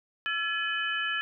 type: tone cluster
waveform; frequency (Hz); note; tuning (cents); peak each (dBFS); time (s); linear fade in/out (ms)
sine; 1344 / 1707 / 2518 / 3006; E6 / G#6 / D#7 / F#7; +33 / +47 / +20 / +27; -35 / -30 / -36 / -34; 0.26-1.21; 0
effects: none